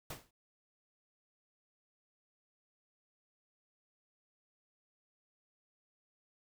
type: noise with exponential decay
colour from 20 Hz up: pink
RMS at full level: -40 dBFS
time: 0.1-0.31 s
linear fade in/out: 5 ms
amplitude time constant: 45 ms
effects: none